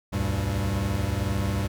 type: tone cluster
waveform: square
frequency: 64.7 / 75.7 / 98.4 / 120.1 / 195.6 Hz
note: C2 / D#2 / G2 / B2 / G3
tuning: -19 / -47 / +7 / -48 / -4 cents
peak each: -36 / -32 / -28 / -33 / -33 dBFS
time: 0.12-1.68 s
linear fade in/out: 20 ms
effects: none